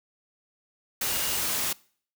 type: tone in noise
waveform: sine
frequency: 2846 Hz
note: F7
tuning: 32 cents sharp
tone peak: -39 dBFS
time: 1.09-1.37 s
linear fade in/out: 5 ms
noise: white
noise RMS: -28 dBFS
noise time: 1.01-1.73 s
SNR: -14 dB
effects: noise-tail reverb RT60 0.5 s tail -23 dB re dry